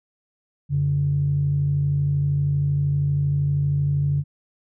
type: tone pair together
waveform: sine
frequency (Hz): 89.83 / 142.6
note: F2 / C#3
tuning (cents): +49 / +49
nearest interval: minor sixth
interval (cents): 800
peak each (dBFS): -27 / -18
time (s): 0.69-4.24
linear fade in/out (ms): 50
effects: tanh soft clip ceiling -11 dBFS